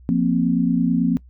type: chord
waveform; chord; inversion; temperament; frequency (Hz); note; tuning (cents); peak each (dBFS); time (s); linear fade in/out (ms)
sine; F suspended fourth; none; just; 174.61 / 232.8 / 261.9; F3 / Bb3 / C4; 0 / -2 / +2; -20; 0.09-1.17; 0
effects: noise-tail reverb RT60 0.1 s tail -22 dB re dry + added 62 Hz sine -43 dBFS peak until 1.29 s